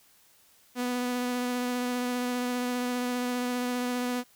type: tone with vibrato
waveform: sawtooth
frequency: 247 Hz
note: B3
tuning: in tune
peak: -24 dBFS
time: 0.75-4.24 s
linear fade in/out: 50 ms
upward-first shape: sine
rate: 15 Hz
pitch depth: 12 cents each way
effects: white hiss -61 dBFS RMS until 4.35 s